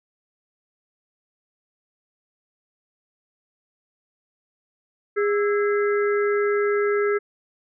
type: harmonic tone with a mistuned harmonic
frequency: 410.6 Hz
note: G#4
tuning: 20 cents flat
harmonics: 1 / 3 / 4 / 5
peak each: -19 / -29 / -31 / -33 dBFS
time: 5.16-7.19 s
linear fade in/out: 20 ms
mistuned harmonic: 3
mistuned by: +120 cents
effects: none